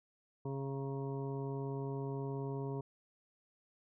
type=harmonic tone with a mistuned harmonic; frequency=137 Hz; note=C#3; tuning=20 cents flat; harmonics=1 / 2 / 3 / 4 / 5 / 7 / 8; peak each=-39 / -45 / -42 / -55 / -52 / -50 / -59 dBFS; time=0.45-2.81 s; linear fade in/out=5 ms; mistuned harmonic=7; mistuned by=-27 cents; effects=none